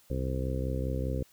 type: harmonic tone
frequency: 65 Hz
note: C2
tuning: 11 cents flat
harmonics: 1 / 2 / 3 / 4 / 5 / 6 / 7 / 8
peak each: -32 / -34 / -41 / -39 / -42 / -44 / -41 / -39 dBFS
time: 0.1-1.23 s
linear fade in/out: 5 ms
effects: white hiss -62 dBFS RMS until 1.32 s